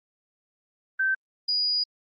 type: tone pair in turn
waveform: sine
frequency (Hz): 1551 / 4901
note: G6 / D#8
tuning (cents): -19 / -27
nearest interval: octave + minor sixth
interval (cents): 1992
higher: second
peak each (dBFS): -21 / -22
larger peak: first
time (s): 0.99-1.15 / 1.48-1.84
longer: second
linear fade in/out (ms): 10
effects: Opus 32 kbps